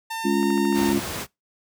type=tone with pitch glide; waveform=sawtooth; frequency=901 to 915.7 Hz; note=A5 to A#5; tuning=+41 to -31 cents; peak=-24 dBFS; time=0.1-0.93 s; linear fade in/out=10 ms; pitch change=+28 cents; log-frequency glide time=0.26-0.35 s
type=chord; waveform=sine; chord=Db major; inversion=second; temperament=just; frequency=207.9 / 277.2 / 346.5 Hz; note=Ab3 / Db4 / F4; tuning=+2 / 0 / -14 cents; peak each=-23 dBFS; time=0.24-1 s; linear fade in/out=20 ms
type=click train; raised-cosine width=0.5 ms; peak=-23 dBFS; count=7; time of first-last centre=0.43-0.874 s; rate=13.5 Hz
type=noise; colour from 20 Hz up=pink; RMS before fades=-30 dBFS; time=0.73-1.27 s; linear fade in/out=50 ms
effects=noise-tail reverb RT60 0.2 s tail -24 dB re dry + high-pass 80 Hz 12 dB/octave